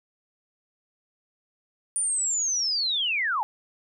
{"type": "linear sweep", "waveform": "sine", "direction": "down", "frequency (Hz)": [9400, 797], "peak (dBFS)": -23, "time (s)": [1.96, 3.43], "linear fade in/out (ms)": 0, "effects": []}